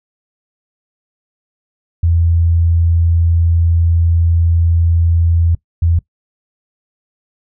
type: tone bursts at uneven times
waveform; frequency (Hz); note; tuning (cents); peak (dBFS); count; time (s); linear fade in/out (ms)
sine; 84; E2; +33; -9; 2; 2.03-5.55 / 5.82-5.99; 5
effects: noise-tail reverb RT60 0.1 s tail -20 dB re dry